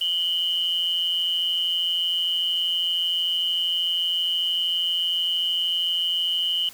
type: tone pair together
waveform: sine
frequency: 2913 / 3086 Hz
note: F#7 / G7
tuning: -28 / -28 cents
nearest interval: minor second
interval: 100 cents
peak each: -24 dBFS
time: 0.01-6.69 s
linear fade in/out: 2 ms
effects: white hiss -46 dBFS RMS until 6.73 s